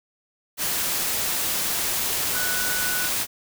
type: tone in noise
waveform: sine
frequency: 1480 Hz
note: F#6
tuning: in tune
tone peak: -28 dBFS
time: 2.32-3.1 s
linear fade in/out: 50 ms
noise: white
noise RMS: -25 dBFS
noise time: 0.57-3.27 s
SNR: -6 dB
effects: none